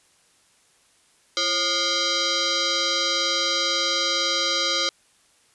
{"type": "tone with frequency modulation", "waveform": "sine", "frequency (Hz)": 339, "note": "E4", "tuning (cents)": 49, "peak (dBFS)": -20, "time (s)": [1.37, 4.89], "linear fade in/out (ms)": 0, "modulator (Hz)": 880, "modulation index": 6, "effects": ["white hiss -60 dBFS RMS until 5.54 s", "resampled to 24000 Hz"]}